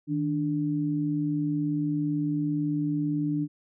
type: tone pair together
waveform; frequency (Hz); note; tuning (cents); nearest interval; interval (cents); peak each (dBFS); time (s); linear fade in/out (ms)
sine; 155.58 / 293.7; D#3 / D4; 0 / 0; major seventh; 1100; -29 / -26; 0.07-3.48; 50
effects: none